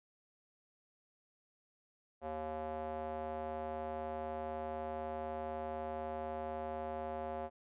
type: tone with band-pass filter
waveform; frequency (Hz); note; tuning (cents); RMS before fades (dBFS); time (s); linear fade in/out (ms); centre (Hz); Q
square; 78; D#2; +5; -41; 2.21-7.5; 50; 660; 2.9
effects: resampled to 8000 Hz